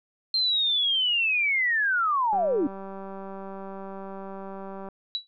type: linear sweep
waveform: sine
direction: down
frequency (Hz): 4186 to 260.5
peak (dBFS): -21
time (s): 0.34-2.67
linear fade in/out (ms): 2
type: click train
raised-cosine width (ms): 1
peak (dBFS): -26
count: 497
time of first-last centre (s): 2.33-4.887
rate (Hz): 194
type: tone with exponential decay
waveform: sine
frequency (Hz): 3923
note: B7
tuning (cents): -12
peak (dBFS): -22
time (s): 5.15-5.27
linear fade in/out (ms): 0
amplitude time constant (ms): 24
effects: none